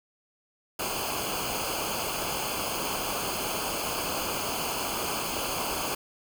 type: noise with comb filter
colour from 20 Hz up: pink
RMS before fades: -31 dBFS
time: 0.79-5.95 s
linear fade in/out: 5 ms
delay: 0.53 ms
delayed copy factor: -0.8
effects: none

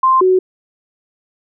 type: tone pair in turn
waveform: sine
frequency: 1046.5 / 371.7 Hz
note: C6 / F#4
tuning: 0 / +8 cents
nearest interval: octave + tritone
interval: 1792 cents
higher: first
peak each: -8 dBFS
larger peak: neither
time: 0.03-0.21 / 0.21-0.39 s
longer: neither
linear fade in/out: 5 ms
effects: none

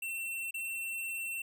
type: tone with dropouts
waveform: square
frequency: 2703 Hz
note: E7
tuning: 43 cents sharp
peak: -36 dBFS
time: 0.02-1.42 s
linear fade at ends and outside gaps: 5 ms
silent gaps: 0.509-0.541 s
effects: none

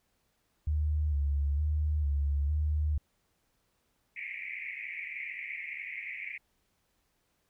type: tone with vibrato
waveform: sine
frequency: 73.42 Hz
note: D2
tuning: in tune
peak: -26 dBFS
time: 0.67-2.98 s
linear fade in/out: 5 ms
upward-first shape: square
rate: 1.1 Hz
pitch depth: 53 cents each way
type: band-pass noise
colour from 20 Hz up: white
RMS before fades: -40 dBFS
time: 4.16-6.38 s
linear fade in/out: 10 ms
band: 2000 to 2400 Hz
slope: 96 dB/octave
effects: pink hiss -75 dBFS RMS until 7.49 s

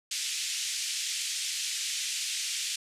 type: band-pass noise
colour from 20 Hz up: white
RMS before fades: -33 dBFS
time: 0.11-2.76 s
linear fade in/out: 5 ms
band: 2300 to 8000 Hz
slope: 24 dB/octave
effects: resampled to 32000 Hz

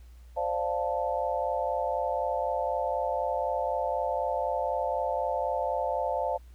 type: chord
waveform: sine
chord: D minor seventh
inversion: third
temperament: equal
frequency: 523.3 / 587.3 / 698.5 / 880 Hz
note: C5 / D5 / F5 / A5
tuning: 0 / 0 / 0 / 0 cents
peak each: -32 dBFS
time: 0.36-6.38 s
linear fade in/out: 20 ms
effects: added 60 Hz sine -47 dBFS peak until 6.54 s + pink hiss -65 dBFS RMS until 6.54 s

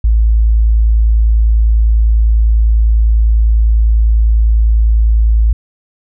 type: tone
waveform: sine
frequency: 55 Hz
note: A1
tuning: in tune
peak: -6 dBFS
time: 0.04-5.53 s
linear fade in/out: 5 ms
effects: none

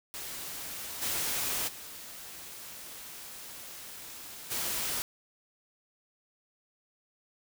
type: noise with level steps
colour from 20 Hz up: white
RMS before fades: -40 / -32 / -45 / -33 dBFS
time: 0.14-5.02 s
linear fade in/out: 0 ms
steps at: 1.01 / 1.67 / 4.5 s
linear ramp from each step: 20 ms
effects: none

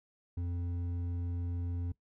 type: tone with hard clipping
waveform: sine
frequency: 87.31 Hz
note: F2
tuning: in tune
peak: -35 dBFS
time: 0.37-1.92 s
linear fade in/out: 5 ms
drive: 7 dB
effects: noise-tail reverb RT60 0.1 s tail -19 dB re dry

